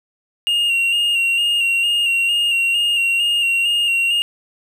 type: tone with vibrato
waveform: triangle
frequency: 2794 Hz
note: F7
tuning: in tune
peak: -13 dBFS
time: 0.47-4.22 s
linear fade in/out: 0 ms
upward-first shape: square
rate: 2.2 Hz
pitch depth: 28 cents each way
effects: none